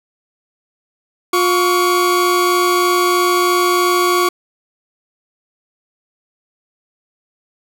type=tone pair together; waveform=40% pulse; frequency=355.1 / 1128.4 Hz; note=F4 / C#6; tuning=+29 / +30 cents; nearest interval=octave + minor sixth; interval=2001 cents; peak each=-14 dBFS; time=1.33-4.29 s; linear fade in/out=5 ms; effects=none